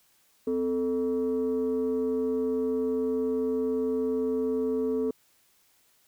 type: tone pair together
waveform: sine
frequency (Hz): 257.7 / 440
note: C4 / A4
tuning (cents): -26 / 0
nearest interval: major sixth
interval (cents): 926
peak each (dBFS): -27 / -25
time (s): 0.47-5.11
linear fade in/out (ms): 5
effects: tanh soft clip ceiling -21 dBFS + white hiss -65 dBFS RMS until 6.07 s